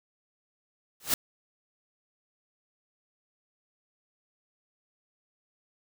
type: noise with exponential growth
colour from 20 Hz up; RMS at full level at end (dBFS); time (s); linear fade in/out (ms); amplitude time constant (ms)
white; -20; 1-1.14; 2; 29
effects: none